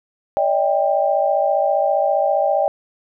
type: tone cluster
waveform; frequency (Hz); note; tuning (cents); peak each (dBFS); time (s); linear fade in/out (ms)
sine; 576 / 631 / 791; D5 / D#5 / G5; -34 / +24 / +15; -19; 0.37-2.68; 0
effects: none